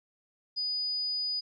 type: tone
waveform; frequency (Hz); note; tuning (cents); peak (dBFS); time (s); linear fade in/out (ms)
sine; 4950; D#8; -10; -29; 0.56-1.41; 20
effects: none